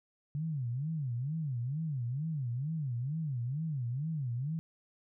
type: tone with vibrato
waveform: sine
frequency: 138.6 Hz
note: C#3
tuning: in tune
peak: -32 dBFS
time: 0.35-4.59 s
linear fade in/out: 0 ms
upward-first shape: sine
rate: 2.2 Hz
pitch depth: 280 cents each way
effects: none